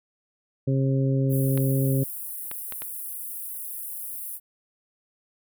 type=harmonic tone; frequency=134.6 Hz; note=C3; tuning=49 cents sharp; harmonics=1 / 2 / 3 / 4; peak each=-21 / -27 / -31 / -33 dBFS; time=0.67-2.04 s; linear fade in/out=10 ms
type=high-pass noise; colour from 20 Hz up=pink; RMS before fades=-35 dBFS; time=1.29-4.4 s; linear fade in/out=50 ms; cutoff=10000 Hz; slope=48 dB/octave
type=clicks; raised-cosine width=0.3 ms; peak=-20 dBFS; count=4; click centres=1.576 / 2.514 / 2.723 / 2.82 s
effects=none